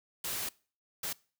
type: noise bursts at uneven times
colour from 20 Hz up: white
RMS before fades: -36 dBFS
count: 2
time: 0.24-0.49 / 1.03-1.13 s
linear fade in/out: 5 ms
effects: noise-tail reverb RT60 0.4 s tail -23 dB re dry